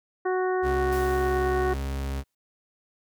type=harmonic tone; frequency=370 Hz; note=F#4; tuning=in tune; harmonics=1 / 2 / 3 / 4 / 5; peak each=-24 / -30 / -34 / -36 / -38 dBFS; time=0.25-1.74 s; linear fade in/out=10 ms
type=tone; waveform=40% pulse; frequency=68.1 Hz; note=C#2; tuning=30 cents flat; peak=-27 dBFS; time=0.62-2.24 s; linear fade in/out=50 ms
type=noise with exponential decay; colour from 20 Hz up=white; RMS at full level=-41 dBFS; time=0.92-2.35 s; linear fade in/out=5 ms; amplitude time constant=310 ms
effects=none